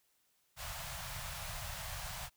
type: band-stop noise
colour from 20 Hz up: pink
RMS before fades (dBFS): -43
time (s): 0.56-2.3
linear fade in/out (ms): 50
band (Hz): 160 to 600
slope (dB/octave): 48
effects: white hiss -75 dBFS RMS until 2.36 s